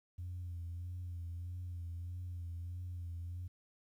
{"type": "tone with vibrato", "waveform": "sine", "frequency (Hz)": 87.4, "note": "F2", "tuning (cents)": 2, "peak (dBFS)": -39, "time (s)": [0.18, 3.48], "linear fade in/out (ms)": 10, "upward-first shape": "sine", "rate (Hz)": 1.6, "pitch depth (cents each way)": 44, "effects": ["tanh soft clip ceiling -37 dBFS", "12-bit"]}